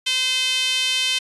sawtooth tone with high-pass filter, 515 Hz, C5, 28 cents flat, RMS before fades -21 dBFS, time 0.06-1.19 s, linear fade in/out 10 ms, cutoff 3000 Hz, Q 3.9, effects resampled to 24000 Hz

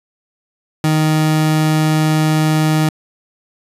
30% pulse tone, 155.56 Hz, D#3, in tune, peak -9 dBFS, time 0.84-2.89 s, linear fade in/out 2 ms, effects resampled to 32000 Hz

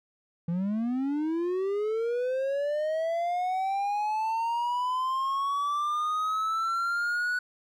triangle linear sweep, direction up, 164.81 to 1480 Hz, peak -24 dBFS, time 0.48-7.39 s, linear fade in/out 5 ms, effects none

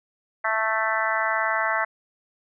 harmonic tone, 220.5 Hz, A3, 4 cents sharp, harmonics 3 / 4 / 5 / 6 / 7 / 8 / 9, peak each -29 / -29 / -29 / -29 / -29 / -29 / -29 dBFS, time 0.44-1.85 s, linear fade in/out 10 ms, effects none

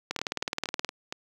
two click trains, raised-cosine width 0.2 ms, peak -16 / -11 dBFS, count 5 / 15, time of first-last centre 0.19-1.125 / 0.11-0.847 s, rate 4.28 / 19 Hz, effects high-pass 150 Hz 12 dB/octave + 8-bit

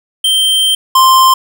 square tone pair in turn, 3136 / 1046.5 Hz, G7 / C6, 0 / 0 cents, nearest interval octave + perfect fifth, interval 1900 cents, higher first, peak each -9 / -5 dBFS, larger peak second, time 0.24-0.75 / 0.95-1.34 s, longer first, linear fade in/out 5 ms, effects none

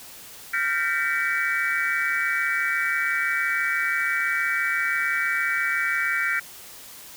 sine tone cluster, 1391 / 1562 / 1824 / 1970 / 2285 Hz, F6 / G6 / A#6 / B6 / D7, -7 / -7 / -38 / -5 / -48 cents, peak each -28 dBFS, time 0.53-6.4 s, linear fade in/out 10 ms, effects white hiss -43 dBFS RMS until 7.16 s

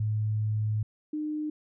sine tone pair in turn, 107.4 / 303.8 Hz, A2 / D#4, -41 / -41 cents, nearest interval octave + tritone, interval 1800 cents, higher second, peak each -25 / -29 dBFS, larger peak first, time 0-0.83 / 1.13-1.5 s, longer first, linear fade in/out 5 ms, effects none

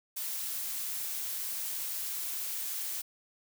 blue noise, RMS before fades -36 dBFS, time 0.16-3.02 s, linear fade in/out 10 ms, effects none

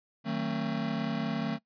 square chord, D# diminished seventh, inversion none, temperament just, 155.56 / 186.68 / 224 / 268.8 Hz, D#3 / F#3 / A3 / C4, 0 / +16 / +31 / +47 cents, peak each -37 / -38 / -33 / -38 dBFS, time 0.24-1.59 s, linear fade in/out 50 ms, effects noise-tail reverb RT60 0.1 s tail -21 dB re dry + resampled to 11025 Hz

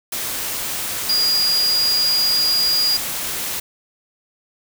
sine tone in noise, 4850 Hz, D#8, 45 cents flat, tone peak -15 dBFS, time 1.09-2.97 s, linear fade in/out 5 ms, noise white, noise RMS -25 dBFS, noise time 0.12-3.6 s, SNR +7 dB, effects none

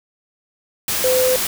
sine tone in noise, 510 Hz, C5, 44 cents flat, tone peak -14 dBFS, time 1.04-1.36 s, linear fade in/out 2 ms, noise white, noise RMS -21 dBFS, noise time 0.88-1.47 s, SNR +4 dB, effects none

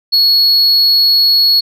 sine tone, 4350 Hz, C#8, 33 cents flat, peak -4 dBFS, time 0.12-1.61 s, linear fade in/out 20 ms, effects tanh soft clip ceiling -6 dBFS

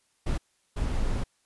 brown noise bursts at uneven times, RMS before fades -27 dBFS, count 2, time 0.26-0.38 / 0.76-1.24 s, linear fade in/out 10 ms, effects white hiss -70 dBFS RMS until 1.45 s + resampled to 24000 Hz

